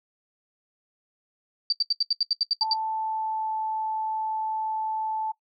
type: tone bursts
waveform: sine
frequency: 4648 Hz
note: D8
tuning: 19 cents flat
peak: -19 dBFS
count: 11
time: 1.7-2.735 s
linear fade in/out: 2 ms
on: 25 ms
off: 76 ms
type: tone with pitch glide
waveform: sine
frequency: 880 to 874.4 Hz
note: A5 to A5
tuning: 0 to -11 cents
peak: -26 dBFS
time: 2.61-5.32 s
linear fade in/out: 10 ms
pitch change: -11 cents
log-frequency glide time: 2.84-3.57 s
effects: noise-tail reverb RT60 0.1 s tail -19 dB re dry